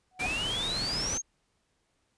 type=tone with exponential growth; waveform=sine; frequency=740 Hz; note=F#5; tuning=in tune; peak=-29 dBFS; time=0.11-0.26 s; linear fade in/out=1 ms; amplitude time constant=32 ms
type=exponential sweep; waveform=sine; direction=up; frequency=2300 to 6580 Hz; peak=-30 dBFS; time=0.19-1.22 s; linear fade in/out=20 ms
type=noise; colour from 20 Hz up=pink; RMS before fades=-36 dBFS; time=0.19-1.18 s; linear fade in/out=10 ms
effects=pink hiss -74 dBFS RMS until 2.17 s + resampled to 22050 Hz